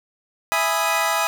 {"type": "chord", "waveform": "25% pulse", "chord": "E major seventh", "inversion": "none", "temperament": "equal", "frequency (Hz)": [659.3, 830.6, 987.8, 1244.5], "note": ["E5", "G#5", "B5", "D#6"], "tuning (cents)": [0, 0, 0, 0], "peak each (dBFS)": [-21, -21, -21, -20], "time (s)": [0.52, 1.27], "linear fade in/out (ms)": 0, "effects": []}